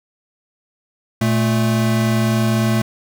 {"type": "tone pair together", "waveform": "square", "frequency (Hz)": [116.7, 220.3], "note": ["A#2", "A3"], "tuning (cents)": [2, 2], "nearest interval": "major seventh", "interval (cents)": 1100, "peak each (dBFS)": -18, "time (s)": [1.21, 2.82], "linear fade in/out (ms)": 5, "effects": []}